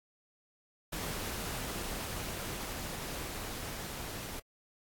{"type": "noise with level ramp", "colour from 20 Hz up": "pink", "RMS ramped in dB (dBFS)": [-38, -42], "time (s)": [0.92, 4.4], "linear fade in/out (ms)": 10, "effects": ["AAC 64 kbps"]}